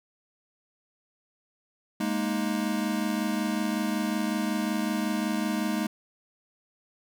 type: chord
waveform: square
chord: Ab suspended second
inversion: none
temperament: equal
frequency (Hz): 207.7 / 233.1 / 311.1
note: Ab3 / Bb3 / Eb4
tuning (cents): 0 / 0 / 0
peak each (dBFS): -30 / -32 / -32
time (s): 2-5.87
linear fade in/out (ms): 5
effects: none